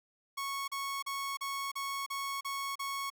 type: tone bursts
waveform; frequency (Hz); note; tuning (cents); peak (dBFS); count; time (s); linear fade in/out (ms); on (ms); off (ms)
sawtooth; 1104; C#6; -7; -31; 8; 0.37-3.102; 10; 310; 36
effects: none